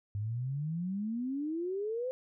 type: exponential sweep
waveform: sine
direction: up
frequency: 99.7 to 523.3 Hz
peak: -32 dBFS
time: 0.15-2.11 s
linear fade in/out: 0 ms
effects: none